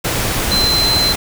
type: tone in noise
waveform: sine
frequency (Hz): 4081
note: C8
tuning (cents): -44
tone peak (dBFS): -13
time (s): 0.51-1.13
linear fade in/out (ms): 10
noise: pink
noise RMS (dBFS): -18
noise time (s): 0.04-1.16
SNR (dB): +2
effects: none